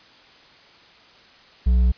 sine tone with hard clipping, 61 Hz, B1, 21 cents flat, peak -15 dBFS, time 1.66-1.92 s, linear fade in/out 10 ms, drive 4 dB, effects white hiss -50 dBFS RMS until 1.97 s + resampled to 11025 Hz

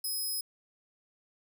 10% pulse tone, 5100 Hz, D#8, 42 cents sharp, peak -26 dBFS, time 0.04-0.41 s, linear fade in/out 5 ms, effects 11-bit

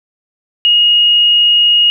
sine tone, 2872 Hz, F7, 48 cents sharp, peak -6 dBFS, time 0.65-1.9 s, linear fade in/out 0 ms, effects none

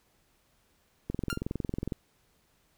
click train, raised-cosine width 3 ms, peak -19 dBFS, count 19, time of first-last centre 1.1-1.922 s, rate 21.9 Hz
sawtooth tone with exponential decay, 1396.9 Hz, F6, in tune, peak -24 dBFS, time 1.3-1.41 s, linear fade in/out 0 ms, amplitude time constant 23 ms
effects pink hiss -69 dBFS RMS until 2.77 s

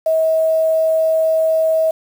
sine tone with quantisation, 641 Hz, E5, 49 cents flat, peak -12 dBFS, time 0.06-1.91 s, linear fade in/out 5 ms, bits 6, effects none

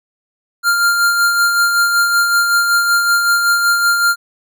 square tone with tremolo, 1396.9 Hz, F6, in tune, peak -10 dBFS, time 0.63-4.16 s, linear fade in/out 50 ms, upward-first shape sine, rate 5.3 Hz, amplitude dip 40%, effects none

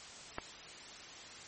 clicks, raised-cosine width 0.5 ms, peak -21 / -30 dBFS, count 2, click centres 0.384 / 0.387 s, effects white hiss -50 dBFS RMS until 1.47 s + MP3 32 kbps

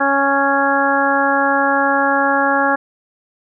harmonic tone, 277.2 Hz, C#4, in tune, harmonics 1 / 2 / 3 / 4 / 5 / 6, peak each -21 / -20 / -18 / -21 / -20 / -19 dBFS, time 0-2.76 s, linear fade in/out 10 ms, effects none

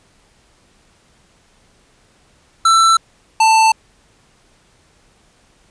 square tone pair in turn, 1334 / 886.7 Hz, E6 / A5, +20 / +13 cents, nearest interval perfect fifth, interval 707 cents, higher first, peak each -9 dBFS, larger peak neither, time 2.65-2.97 / 3.4-3.72 s, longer neither, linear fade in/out 5 ms, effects pink hiss -54 dBFS RMS until 5.7 s + resampled to 22050 Hz

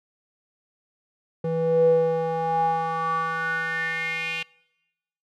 square tone with band-pass filter sweep, 163.6 Hz, E3, 13 cents flat, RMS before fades -24 dBFS, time 1.44-4.43 s, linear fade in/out 5 ms, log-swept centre 370 to 2700 Hz, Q 6.7, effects noise-tail reverb RT60 1.0 s tail -25 dB re dry

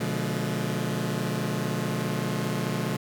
sawtooth chord, B diminished seventh, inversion none, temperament just, 123.47 / 148.16 / 177.8 / 213.4 Hz, B2 / D3 / F3 / Ab3, 0 / +16 / +31 / +47 cents, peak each -28 dBFS, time 0-2.97 s, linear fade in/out 10 ms, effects none

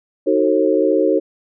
sine chord, D# diminished seventh, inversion none, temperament just, 311.1 / 373.4 / 448 / 537.6 Hz, D#4 / F#4 / A4 / C5, 0 / +16 / +31 / +47 cents, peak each -18 dBFS, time 0.26-1.2 s, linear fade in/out 20 ms, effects none

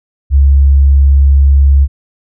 sine tone, 69.2 Hz, C#2, 2 cents flat, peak -3 dBFS, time 0.3-1.88 s, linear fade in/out 50 ms, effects none

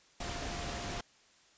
sine tone in noise, 698.5 Hz, F5, in tune, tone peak -46 dBFS, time 0.2-1.01 s, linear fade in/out 5 ms, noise pink, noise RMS -39 dBFS, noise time 0.2-1.01 s, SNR -10 dB, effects white hiss -64 dBFS RMS until 1.57 s + resampled to 16000 Hz

